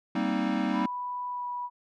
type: chord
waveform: square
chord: C minor seventh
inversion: second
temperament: equal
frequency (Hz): 196 / 233.1 / 261.6 / 311.1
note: G3 / Bb3 / C4 / Eb4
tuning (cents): 0 / 0 / 0 / 0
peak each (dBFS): -32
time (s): 0.15-0.86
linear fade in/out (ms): 5
type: tone with pitch glide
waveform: sine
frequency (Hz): 987 to 978.5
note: B5 to B5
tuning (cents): -1 to -16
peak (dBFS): -31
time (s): 0.71-1.7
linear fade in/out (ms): 50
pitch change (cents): -15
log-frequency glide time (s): 1.29-1.46
effects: low-pass 3000 Hz 12 dB/octave